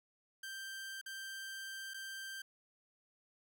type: tone with dropouts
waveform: sawtooth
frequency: 1571 Hz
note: G6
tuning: 3 cents sharp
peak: -40 dBFS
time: 0.43-2.42 s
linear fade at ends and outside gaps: 5 ms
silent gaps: 1.014-1.06 / 1.937-1.942 s
effects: none